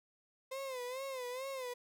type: tone with vibrato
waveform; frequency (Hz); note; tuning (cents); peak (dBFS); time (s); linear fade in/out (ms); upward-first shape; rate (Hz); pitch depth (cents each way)
35% pulse; 517; C5; -21; -38; 0.51-1.74; 10; sine; 2.3; 96
effects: none